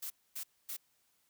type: noise bursts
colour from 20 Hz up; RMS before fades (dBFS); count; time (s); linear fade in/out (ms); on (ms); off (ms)
blue; -41; 3; 0.02-0.769; 10; 83; 250
effects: white hiss -74 dBFS RMS until 1.29 s